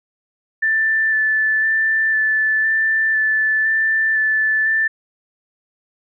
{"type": "tone with vibrato", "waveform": "sine", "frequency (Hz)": 1760, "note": "A6", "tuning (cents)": 0, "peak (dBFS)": -14, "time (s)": [0.62, 4.88], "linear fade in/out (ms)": 10, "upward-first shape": "square", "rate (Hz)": 0.99, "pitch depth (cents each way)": 11, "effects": []}